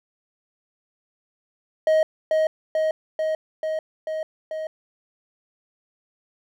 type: tone with echo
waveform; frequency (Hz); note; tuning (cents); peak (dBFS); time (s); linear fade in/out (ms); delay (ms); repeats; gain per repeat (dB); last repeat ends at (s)
triangle; 629; D#5; +19; -13; 1.87-2.03; 2; 440; 6; -2; 4.67
effects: none